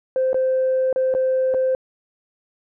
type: tone with dropouts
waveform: sine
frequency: 520 Hz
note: C5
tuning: 11 cents flat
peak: -15 dBFS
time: 0.16-1.75 s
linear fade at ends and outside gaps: 1 ms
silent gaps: 0.331-0.344 / 0.928-0.96 / 1.14-1.149 / 1.54-1.545 s
effects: tanh soft clip ceiling -13 dBFS